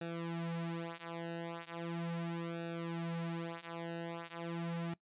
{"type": "tone with flanger", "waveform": "sawtooth", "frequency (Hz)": 168.1, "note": "E3", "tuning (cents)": 34, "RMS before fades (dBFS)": -41, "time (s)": [0.01, 4.94], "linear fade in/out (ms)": 5, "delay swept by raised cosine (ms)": [0.95, 6.85], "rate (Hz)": 0.38, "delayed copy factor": -0.95, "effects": ["noise-tail reverb RT60 0.1 s tail -21 dB re dry", "resampled to 8000 Hz"]}